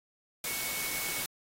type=tone in noise; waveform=sine; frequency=2217 Hz; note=C#7; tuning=in tune; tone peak=-40 dBFS; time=0.46-1.22 s; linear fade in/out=2 ms; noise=white; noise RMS=-35 dBFS; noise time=0.44-1.26 s; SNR=-8 dB; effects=AAC 48 kbps